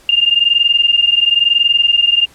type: tone pair together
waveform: sine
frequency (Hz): 2799 / 2820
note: F7 / F7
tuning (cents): +3 / +16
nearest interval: unison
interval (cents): 13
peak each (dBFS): -12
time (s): 0.09-2.26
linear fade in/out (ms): 2
effects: pink hiss -46 dBFS RMS until 2.34 s + low-pass 12000 Hz 12 dB/octave